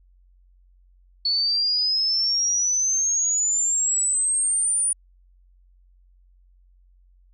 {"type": "exponential sweep", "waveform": "sine", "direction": "up", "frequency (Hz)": [4411, 9520], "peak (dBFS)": -19, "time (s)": [1.25, 4.93], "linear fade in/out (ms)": 5, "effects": ["added 45 Hz sine -53 dBFS peak until 7.33 s"]}